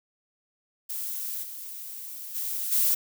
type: noise with level steps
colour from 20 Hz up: violet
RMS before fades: -33 / -39 / -31 / -23 dBFS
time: 0.89-2.95 s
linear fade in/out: 10 ms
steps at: 1.42 / 2.34 / 2.71 s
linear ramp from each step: 20 ms
effects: none